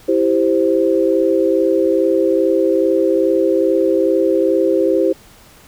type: chord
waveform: sine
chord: C major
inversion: first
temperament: equal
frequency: 329.6 / 392 / 523.3 Hz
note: E4 / G4 / C5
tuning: 0 / 0 / 0 cents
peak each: -16 dBFS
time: 0.08-5.13 s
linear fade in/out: 10 ms
effects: pink hiss -45 dBFS RMS until 5.67 s